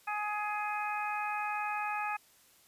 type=harmonic tone; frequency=418.8 Hz; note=G#4; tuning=15 cents sharp; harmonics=2 / 3 / 4 / 5 / 6; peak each=-35 / -38 / -41 / -48 / -39 dBFS; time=0.07-2.17 s; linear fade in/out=10 ms; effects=white hiss -63 dBFS RMS until 2.67 s + resampled to 32000 Hz